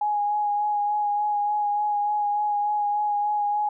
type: tone with vibrato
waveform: sine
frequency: 830 Hz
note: G#5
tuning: 1 cent flat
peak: -21 dBFS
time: 0.01-3.69 s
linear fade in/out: 5 ms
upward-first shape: sine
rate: 3.4 Hz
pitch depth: 18 cents each way
effects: none